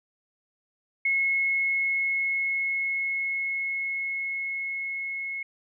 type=tone with level ramp; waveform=sine; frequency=2177 Hz; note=C#7; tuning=32 cents flat; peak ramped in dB=-21 to -30 dBFS; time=1.05-5.43 s; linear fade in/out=5 ms; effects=none